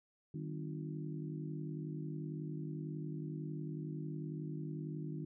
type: harmonic tone with a mistuned harmonic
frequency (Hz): 51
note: G#1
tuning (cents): -31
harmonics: 3 / 4 / 5 / 6 / 7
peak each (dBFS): -41 / -50 / -50 / -47 / -51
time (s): 0.34-5.25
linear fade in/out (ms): 5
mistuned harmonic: 4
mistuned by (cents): -110
effects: none